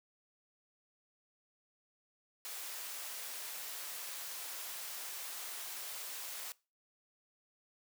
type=high-pass noise; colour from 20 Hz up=white; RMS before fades=-44 dBFS; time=2.45-6.52 s; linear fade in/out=0 ms; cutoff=540 Hz; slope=12 dB/octave; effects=noise-tail reverb RT60 0.3 s tail -22 dB re dry